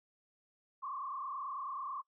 sine tone with frequency modulation, 1108.7 Hz, C#6, in tune, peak -38 dBFS, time 0.82-2.02 s, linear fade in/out 20 ms, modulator 29.2 Hz, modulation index 2.3, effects noise-tail reverb RT60 0.1 s tail -20 dB re dry

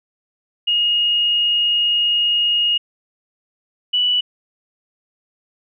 sine tone pair in turn, 2865 / 2957 Hz, F7 / F#7, +44 / -2 cents, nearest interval minor second, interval 54 cents, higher second, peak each -14 dBFS, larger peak neither, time 0.67-2.78 / 3.93-4.21 s, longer first, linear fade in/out 10 ms, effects none

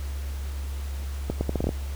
accelerating click train, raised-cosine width 2 ms, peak -12 dBFS, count 8, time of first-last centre 1.3-1.691 s, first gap 110 ms, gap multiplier 0.76, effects added 69 Hz sine -29 dBFS peak until 1.95 s + pink hiss -45 dBFS RMS until 1.95 s

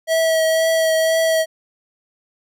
square tone with vibrato, 646 Hz, E5, 35 cents flat, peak -15 dBFS, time 0.07-1.46 s, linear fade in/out 50 ms, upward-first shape triangle, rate 2 Hz, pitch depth 18 cents each way, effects none

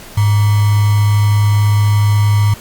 sine tone with sample-and-hold, 103.83 Hz, G#2, in tune, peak -8 dBFS, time 0.17-2.54 s, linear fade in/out 5 ms, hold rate 1050 Hz, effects pink hiss -35 dBFS RMS until 2.6 s + Opus 48 kbps

